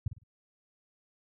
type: tone with echo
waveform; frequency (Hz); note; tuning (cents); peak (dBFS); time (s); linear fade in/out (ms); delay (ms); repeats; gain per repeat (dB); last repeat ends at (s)
sine; 103.4; G#2; -7; -24; 0.06-0.08; 5; 52; 3; -11; 0.236
effects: none